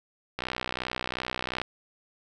click train, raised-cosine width 0.3 ms, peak -14 dBFS, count 78, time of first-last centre 0.39-1.616 s, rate 62.8 Hz, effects none

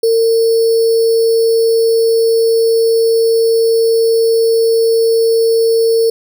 sine tone with sample-and-hold, 455.1 Hz, A#4, 42 cents flat, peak -8 dBFS, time 0.03-6.1 s, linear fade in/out 5 ms, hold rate 4900 Hz, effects none

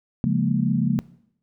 sine chord, Bb minor seventh, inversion first, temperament equal, 138.59 / 174.61 / 207.7 / 233.1 Hz, Db3 / F3 / Ab3 / Bb3, 0 / 0 / 0 / 0 cents, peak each -24 dBFS, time 0.24-0.99 s, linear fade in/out 0 ms, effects noise-tail reverb RT60 0.7 s tail -20 dB re dry

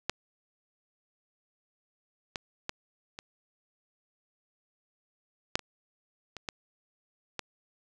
clicks, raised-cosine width 0.2 ms, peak -10 / -16 / -15 / -23 / -7 / -26 / -23 / -16 / -16 dBFS, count 9, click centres 0.096 / 2.358 / 2.694 / 3.189 / 5.555 / 5.593 / 6.367 / 6.488 / 7.393 s, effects none

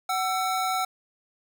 square tone pair together, 749 / 1334.6 Hz, F#5 / E6, +21 / +21 cents, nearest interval minor seventh, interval 1000 cents, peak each -27 / -29 dBFS, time 0.09-0.85 s, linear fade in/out 5 ms, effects none

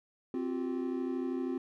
triangle chord, C suspended fourth, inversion none, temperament equal with one note detuned, 261.6 / 349.2 / 381.9 Hz, C4 / F4 / G4, 0 / 0 / -45 cents, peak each -32 / -35 / -38 dBFS, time 0.34-1.58 s, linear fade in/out 2 ms, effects none

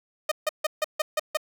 sawtooth tone bursts, 615 Hz, D#5, 20 cents flat, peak -18 dBFS, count 7, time 0.29-1.372 s, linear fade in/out 5 ms, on 26 ms, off 150 ms, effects none

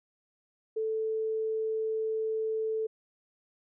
sine tone, 440 Hz, A4, in tune, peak -28 dBFS, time 0.76-2.87 s, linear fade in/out 10 ms, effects none

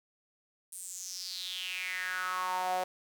sawtooth tone with high-pass filter sweep, 183.8 Hz, F#3, 11 cents flat, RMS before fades -36 dBFS, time 0.72-2.84 s, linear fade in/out 5 ms, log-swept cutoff 9500 to 630 Hz, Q 5.7, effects none

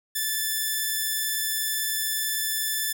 5% pulse tone, 1751 Hz, A6, 9 cents flat, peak -14 dBFS, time 0.15-2.93 s, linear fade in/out 10 ms, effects none

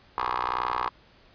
15% pulse ring-modulated tone, 61.74 Hz, B1, in tune, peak -17 dBFS, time 0.18-0.89 s, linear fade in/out 0 ms, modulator 1040 Hz, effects pink hiss -57 dBFS RMS until 1.34 s + resampled to 11025 Hz

